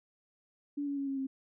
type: tone with pitch steps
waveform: sine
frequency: 287.4 / 282.3 / 277.3 / 272.4 / 267.5 Hz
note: D4 / C#4 / C#4 / C#4 / C4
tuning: -37 / +32 / +1 / -30 / +38 cents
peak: -32 dBFS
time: 0.77-1.27 s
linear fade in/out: 10 ms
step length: 100 ms
effects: none